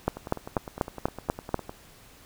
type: two click trains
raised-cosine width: 1 ms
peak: -22 / -9 dBFS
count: 16 / 7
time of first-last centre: 0.17-1.694 / 0.08-1.543 s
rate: 9.84 / 4.1 Hz
effects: pink hiss -53 dBFS RMS until 2.25 s